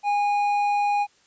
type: tone with hard clipping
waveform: sine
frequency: 820 Hz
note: G#5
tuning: 22 cents flat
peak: -21 dBFS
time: 0.03-1.07 s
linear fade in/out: 50 ms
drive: 6 dB
effects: white hiss -60 dBFS RMS until 1.26 s + resampled to 16000 Hz